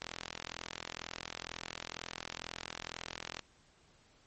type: click train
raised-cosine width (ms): 0.2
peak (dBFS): -21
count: 143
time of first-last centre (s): 0.02-3.393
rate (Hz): 42.1
effects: pink hiss -66 dBFS RMS until 4.26 s + MP3 32 kbps